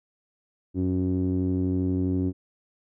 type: tone with low-pass filter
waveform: sawtooth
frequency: 92.3 Hz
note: F#2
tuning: 4 cents flat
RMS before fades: -25 dBFS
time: 0.74-2.33 s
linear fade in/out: 50 ms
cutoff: 310 Hz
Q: 6
effects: none